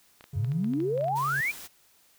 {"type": "clicks", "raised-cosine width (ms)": 0.3, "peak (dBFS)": -31, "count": 11, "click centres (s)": [0.209, 0.241, 0.446, 0.519, 0.644, 0.736, 0.803, 0.977, 1.01, 1.043, 1.083]}
{"type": "tone", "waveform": "triangle", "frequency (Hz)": 138.59, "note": "C#3", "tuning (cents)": 0, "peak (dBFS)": -32, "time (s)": [0.33, 1.41], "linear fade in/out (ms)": 5}
{"type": "exponential sweep", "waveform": "sine", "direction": "up", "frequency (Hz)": [89.6, 2489], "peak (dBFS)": -25, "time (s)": [0.35, 1.52], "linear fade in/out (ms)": 20}
{"type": "noise", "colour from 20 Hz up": "white", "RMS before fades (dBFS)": -43, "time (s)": [1.15, 1.68], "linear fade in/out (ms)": 20}
{"effects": ["white hiss -62 dBFS RMS until 2.18 s"]}